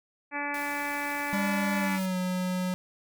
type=harmonic tone; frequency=288.5 Hz; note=D4; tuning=31 cents flat; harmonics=1 / 2 / 3 / 4 / 5 / 6 / 7 / 8 / 9; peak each=-38 / -41 / -35 / -41 / -41 / -36 / -39 / -37 / -46 dBFS; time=0.31-2 s; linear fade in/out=50 ms
type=noise; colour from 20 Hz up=white; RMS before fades=-44 dBFS; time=0.54-2.06 s; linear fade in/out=2 ms
type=tone with pitch glide; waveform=square; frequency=199.5 to 182.94 Hz; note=G3 to F#3; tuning=+31 to -19 cents; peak=-28 dBFS; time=1.33-2.74 s; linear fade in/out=0 ms; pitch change=-150 cents; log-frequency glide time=1.76-2.17 s
effects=none